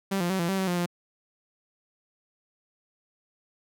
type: tone with pitch steps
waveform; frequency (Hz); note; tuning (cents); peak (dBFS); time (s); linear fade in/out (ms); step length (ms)
sawtooth; 194.8 / 174.2 / 190 / 170.2 / 192.6 / 189.8 / 176.6 / 174.6; G3 / F3 / F#3 / F3 / G3 / F#3 / F3 / F3; -11 / -4 / +46 / -44 / -30 / +44 / +20 / 0; -21; 0.11-0.862; 10; 94
effects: none